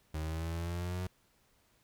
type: exponential sweep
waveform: 35% pulse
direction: up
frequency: 77.2 to 92.2 Hz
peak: -33 dBFS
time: 0.14-1.07 s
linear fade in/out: 5 ms
effects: pink hiss -70 dBFS RMS until 1.83 s